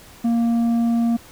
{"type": "tone with tanh clipping", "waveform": "sine", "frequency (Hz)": 233.1, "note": "A#3", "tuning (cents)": 0, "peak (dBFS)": -17, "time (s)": [0.24, 1.17], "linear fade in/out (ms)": 10, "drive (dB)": 6, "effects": ["pink hiss -45 dBFS RMS until 1.31 s"]}